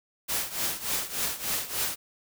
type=noise with tremolo; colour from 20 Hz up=white; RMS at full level=-27 dBFS; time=0.28-1.96 s; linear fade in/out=20 ms; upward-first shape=triangle; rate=3.4 Hz; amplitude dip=85%; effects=none